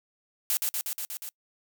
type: noise with echo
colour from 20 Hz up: blue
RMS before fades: -26 dBFS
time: 0.5-0.57 s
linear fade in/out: 0 ms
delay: 120 ms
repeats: 6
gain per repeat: -2 dB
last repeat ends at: 1.29 s
effects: noise-tail reverb RT60 0.1 s tail -26 dB re dry